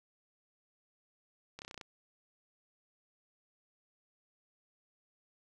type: slowing click train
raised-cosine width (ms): 0.2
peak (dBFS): -28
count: 8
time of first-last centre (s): 1.59-1.812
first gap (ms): 29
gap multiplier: 1.03
effects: none